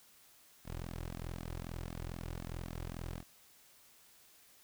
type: tone with flanger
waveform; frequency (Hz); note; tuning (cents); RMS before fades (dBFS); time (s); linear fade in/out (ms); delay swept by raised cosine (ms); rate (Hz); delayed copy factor
sawtooth; 42.34; E1; +47; -43; 0.64-3.24; 50; 2 to 4.6; 3.9; -1
effects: white hiss -63 dBFS RMS until 4.63 s